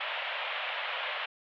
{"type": "band-pass noise", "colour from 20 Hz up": "white", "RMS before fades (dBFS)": -35, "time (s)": [0, 1.26], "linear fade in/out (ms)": 10, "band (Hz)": [540, 3300], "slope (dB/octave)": 48, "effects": []}